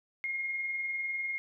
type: tone with tremolo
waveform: sine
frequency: 2141 Hz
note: C7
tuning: 39 cents sharp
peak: -30 dBFS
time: 0.24-1.38 s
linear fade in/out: 0 ms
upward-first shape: sine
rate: 20 Hz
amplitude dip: 35%
effects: none